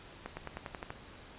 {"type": "accelerating click train", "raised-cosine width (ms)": 0.5, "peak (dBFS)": -24, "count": 8, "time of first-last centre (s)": [0.26, 0.904], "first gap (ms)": 110, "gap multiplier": 0.94, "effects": ["pink hiss -52 dBFS RMS until 1.38 s", "resampled to 8000 Hz"]}